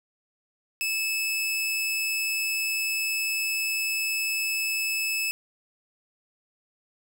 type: tone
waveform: sawtooth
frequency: 2609 Hz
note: E7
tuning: 18 cents flat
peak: -22 dBFS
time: 0.81-5.31 s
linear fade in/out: 0 ms
effects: none